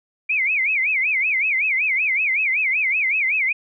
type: tone with vibrato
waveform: sine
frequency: 2300 Hz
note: D7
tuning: 37 cents flat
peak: -17 dBFS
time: 0.29-3.53 s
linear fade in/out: 10 ms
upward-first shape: sine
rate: 5.3 Hz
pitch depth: 210 cents each way
effects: none